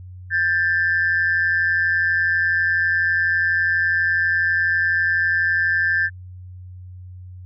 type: tone pair together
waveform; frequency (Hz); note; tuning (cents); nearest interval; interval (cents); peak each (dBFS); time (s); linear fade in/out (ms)
sine; 1587.9 / 1760; G6 / A6; +22 / 0; major second; 178; -19 / -18; 0.3-6.1; 50
effects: tanh soft clip ceiling -9 dBFS + added 91 Hz sine -35 dBFS peak until 7.45 s